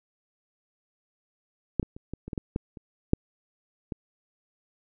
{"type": "clicks", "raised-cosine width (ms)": 3, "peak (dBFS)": [-10, -19, -29, -21, -25, -19, -16, -14, -29, -6, -19], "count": 11, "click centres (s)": [1.797, 1.829, 1.965, 2.136, 2.28, 2.332, 2.378, 2.561, 2.772, 3.134, 3.922], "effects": []}